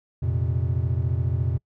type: chord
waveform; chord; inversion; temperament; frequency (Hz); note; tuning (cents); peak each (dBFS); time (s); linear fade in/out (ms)
triangle; F suspended fourth; none; equal; 87.31 / 116.54 / 130.81; F2 / Bb2 / C3; 0 / 0 / 0; -23 / -24 / -25; 0.22-1.58; 10
effects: noise-tail reverb RT60 0.1 s tail -26 dB re dry